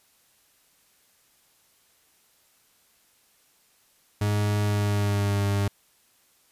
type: tone with pitch glide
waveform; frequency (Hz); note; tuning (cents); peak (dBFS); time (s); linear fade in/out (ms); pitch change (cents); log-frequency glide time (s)
40% pulse; 103.83 to 100.53; G#2 to G2; 0 to +44; -21; 4.21-5.68; 5; -56; 4.61-5.45
effects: white hiss -63 dBFS RMS until 6.51 s + resampled to 32000 Hz